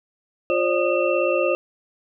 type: tone cluster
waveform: sine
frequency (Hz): 352.6 / 537 / 594 / 1231 / 2693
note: F4 / C5 / D5 / D#6 / E7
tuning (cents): +17 / +45 / +20 / -19 / +36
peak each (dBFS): -24 / -21 / -24 / -29 / -27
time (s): 0.5-1.55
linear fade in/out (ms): 0
effects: none